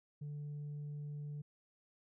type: tone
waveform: sine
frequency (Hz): 146.83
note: D3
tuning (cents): 0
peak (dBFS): -39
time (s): 0.21-1.42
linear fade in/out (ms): 10
effects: tanh soft clip ceiling -40 dBFS